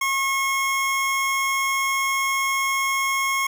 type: tone pair together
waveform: square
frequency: 1085 / 2170 Hz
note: C#6 / C#7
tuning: -37 / -37 cents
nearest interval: octave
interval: 1200 cents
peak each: -24 / -24 dBFS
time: 0.01-3.47 s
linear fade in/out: 5 ms
effects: none